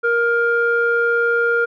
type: tone with low-pass filter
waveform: square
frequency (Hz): 469.1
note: A#4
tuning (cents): +11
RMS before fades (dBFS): -17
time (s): 0.03-1.66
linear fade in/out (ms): 20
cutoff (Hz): 1300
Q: 6.1
effects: none